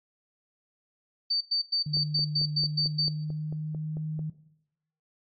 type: tone bursts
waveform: sine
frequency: 4589 Hz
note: D8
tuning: 41 cents flat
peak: -23 dBFS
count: 9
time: 1.3-3.09 s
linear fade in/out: 10 ms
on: 110 ms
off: 100 ms
type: tone with pitch glide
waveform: sine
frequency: 150.5 to 155.36 Hz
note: D3 to D#3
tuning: +43 to -2 cents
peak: -29 dBFS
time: 1.86-4.3 s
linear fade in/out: 5 ms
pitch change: +55 cents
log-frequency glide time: 2.5-4 s
type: click train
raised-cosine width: 2 ms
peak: -29 dBFS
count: 11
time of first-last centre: 1.97-4.192 s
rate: 4.5 Hz
effects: noise-tail reverb RT60 0.8 s tail -17 dB re dry + MP3 32 kbps

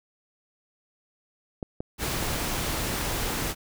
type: clicks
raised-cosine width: 2 ms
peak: -18 dBFS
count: 4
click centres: 1.628 / 1.805 / 2.226 / 2.36 s
type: noise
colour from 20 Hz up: pink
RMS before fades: -29 dBFS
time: 1.98-3.55 s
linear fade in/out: 50 ms
effects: none

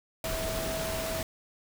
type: tone in noise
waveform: sine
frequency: 649 Hz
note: E5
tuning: 27 cents flat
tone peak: -34 dBFS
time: 0.24-1.23 s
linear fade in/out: 2 ms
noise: pink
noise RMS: -34 dBFS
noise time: 0.24-1.23 s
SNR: -3 dB
effects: none

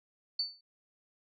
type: tone with exponential decay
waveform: sine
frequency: 4500 Hz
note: C#8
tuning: 25 cents sharp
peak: -26 dBFS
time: 0.39-0.61 s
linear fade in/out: 5 ms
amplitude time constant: 47 ms
effects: none

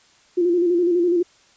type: tone with vibrato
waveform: sine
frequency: 349.2 Hz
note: F4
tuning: in tune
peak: -15 dBFS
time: 0.37-1.23 s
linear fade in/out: 10 ms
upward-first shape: square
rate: 12 Hz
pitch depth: 46 cents each way
effects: white hiss -55 dBFS RMS until 1.56 s + resampled to 16000 Hz

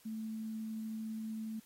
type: tone with quantisation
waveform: sine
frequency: 220 Hz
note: A3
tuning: in tune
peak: -38 dBFS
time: 0.05-1.6 s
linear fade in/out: 10 ms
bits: 11
effects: white hiss -64 dBFS RMS until 1.65 s + AAC 48 kbps

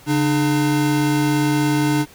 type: tone pair together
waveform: square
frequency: 141.58 / 300 Hz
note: C#3 / D4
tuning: +37 / +37 cents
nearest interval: octave + minor second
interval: 1300 cents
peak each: -21 / -18 dBFS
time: 0.06-2.06 s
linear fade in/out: 50 ms
effects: pink hiss -46 dBFS RMS until 2.14 s

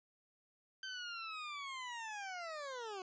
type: linear sweep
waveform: 20% pulse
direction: down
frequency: 1556 to 362.5 Hz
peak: -38 dBFS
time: 0.83-3.02 s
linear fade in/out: 2 ms
effects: resampled to 16000 Hz

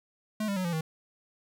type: tone with pitch steps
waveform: square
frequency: 214.8 / 199.26 / 184.85 / 171.47 / 159.07 Hz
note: A3 / G3 / F#3 / F3 / D#3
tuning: -41 / +29 / -1 / -31 / +39 cents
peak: -29 dBFS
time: 0.4-0.81 s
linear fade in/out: 5 ms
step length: 82 ms
effects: none

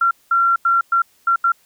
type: tone bursts at uneven times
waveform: sine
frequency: 1369 Hz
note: F6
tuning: 35 cents flat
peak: -12 dBFS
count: 6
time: 0.01-0.11 / 0.31-0.56 / 0.65-0.81 / 0.92-1.02 / 1.27-1.36 / 1.44-1.52 s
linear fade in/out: 5 ms
effects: white hiss -57 dBFS RMS until 1.65 s

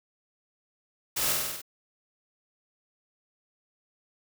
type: noise with echo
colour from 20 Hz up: white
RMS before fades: -29 dBFS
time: 1.16-1.33 s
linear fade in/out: 10 ms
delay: 48 ms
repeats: 6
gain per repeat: -2 dB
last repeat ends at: 1.618 s
effects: none

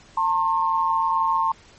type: tone pair together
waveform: sine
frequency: 902 / 1071.4 Hz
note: A5 / C6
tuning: +43 / +41 cents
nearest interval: minor third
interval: 298 cents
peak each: -21 dBFS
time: 0.17-1.52 s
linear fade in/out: 5 ms
effects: pink hiss -50 dBFS RMS until 1.78 s + MP3 32 kbps

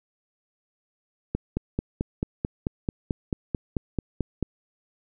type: click train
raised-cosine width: 3 ms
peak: -12 dBFS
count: 15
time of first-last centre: 1.35-4.427 s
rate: 4.55 Hz
effects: none

